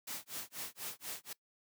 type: noise with tremolo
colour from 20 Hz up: white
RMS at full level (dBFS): -41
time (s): 0.07-1.33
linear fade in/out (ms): 5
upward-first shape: sine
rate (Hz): 4.1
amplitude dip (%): 100
effects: noise-tail reverb RT60 0.1 s tail -21 dB re dry + high-pass 100 Hz 12 dB/octave